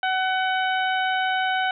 harmonic tone, 751 Hz, F#5, 26 cents sharp, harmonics 1 / 2 / 3 / 4 / 5, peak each -23 / -25 / -33 / -31 / -38 dBFS, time 0.03-1.71 s, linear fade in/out 2 ms, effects none

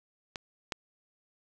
clicks, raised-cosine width 0.2 ms, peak -19 / -15 dBFS, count 2, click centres 0.358 / 0.722 s, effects none

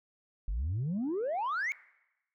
sine exponential sweep, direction up, 43.99 to 2282 Hz, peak -28 dBFS, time 0.48-1.72 s, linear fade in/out 0 ms, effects noise-tail reverb RT60 0.9 s tail -22 dB re dry + tanh soft clip ceiling -28 dBFS

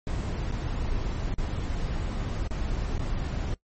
brown noise with dropouts, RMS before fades -29 dBFS, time 0.07-3.54 s, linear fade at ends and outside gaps 1 ms, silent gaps 0.514-0.521 / 1.34-1.382 / 2.475-2.508 / 2.98-2.993 s, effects noise-tail reverb RT60 0.1 s tail -19 dB re dry + MP3 32 kbps

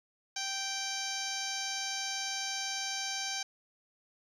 10% pulse tone with low-pass filter, 782 Hz, G5, 4 cents flat, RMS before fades -36 dBFS, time 0.36-3.43 s, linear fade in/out 5 ms, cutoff 6400 Hz, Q 6.1, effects 11-bit

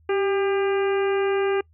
harmonic tone with a mistuned harmonic, 400 Hz, G4, 35 cents sharp, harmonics 1 / 2 / 3 / 4 / 5 / 6 / 7, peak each -20 / -31 / -33 / -34 / -38 / -37 / -39 dBFS, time 0.09-1.61 s, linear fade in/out 5 ms, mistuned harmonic 1, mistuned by -39 cents, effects noise-tail reverb RT60 0.1 s tail -25 dB re dry + added 80 Hz sine -54 dBFS peak until 1.73 s

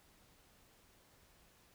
silence, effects pink hiss -67 dBFS RMS until 1.74 s

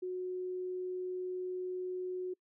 sine tone, 366.2 Hz, F#4, 18 cents flat, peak -35 dBFS, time 0.02-2.34 s, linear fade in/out 10 ms, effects noise-tail reverb RT60 0.1 s tail -26 dB re dry

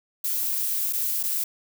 violet noise with dropouts, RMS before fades -26 dBFS, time 0.24-1.44 s, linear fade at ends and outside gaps 5 ms, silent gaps 0.927-0.932 / 1.23-1.235 s, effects none

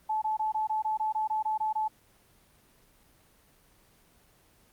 sine tone bursts, 866 Hz, A5, 28 cents flat, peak -26 dBFS, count 12, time 0.09-1.881 s, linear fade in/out 10 ms, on 130 ms, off 21 ms, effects pink hiss -62 dBFS RMS until 4.72 s + Opus 24 kbps

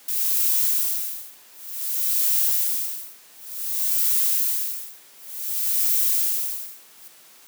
violet noise with tremolo, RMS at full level -20 dBFS, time 0.08-7.08 s, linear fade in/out 5 ms, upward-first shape sine, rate 0.55 Hz, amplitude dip 100%, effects white hiss -50 dBFS RMS until 7.47 s + high-pass 200 Hz 12 dB/octave

